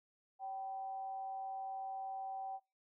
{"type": "tone with frequency modulation", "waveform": "sine", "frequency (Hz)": 772, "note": "G5", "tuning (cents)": -27, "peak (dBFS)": -40, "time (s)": [0.39, 2.6], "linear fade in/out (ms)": 50, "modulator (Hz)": 213, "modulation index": 0.22, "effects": ["noise-tail reverb RT60 0.3 s tail -25 dB re dry"]}